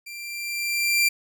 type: tone with level ramp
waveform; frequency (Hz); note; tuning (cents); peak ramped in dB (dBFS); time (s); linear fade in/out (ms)
sawtooth; 2366; D7; +12; -33 to -13; 0.06-1.09; 10
effects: none